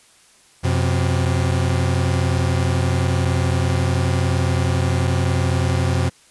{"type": "tone pair together", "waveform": "40% pulse", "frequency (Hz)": [89.64, 128.7], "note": ["F2", "C3"], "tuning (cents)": [46, -28], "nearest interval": "tritone", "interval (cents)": 626, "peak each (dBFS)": [-18, -19], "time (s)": [0.63, 6.1], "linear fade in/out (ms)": 20, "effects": ["white hiss -52 dBFS RMS until 6.3 s", "resampled to 24000 Hz"]}